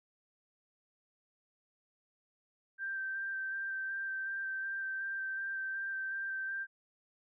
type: tone with vibrato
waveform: sine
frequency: 1568 Hz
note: G6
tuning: in tune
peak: -35 dBFS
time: 2.78-6.67 s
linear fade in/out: 50 ms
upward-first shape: square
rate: 2.7 Hz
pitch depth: 12 cents each way
effects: none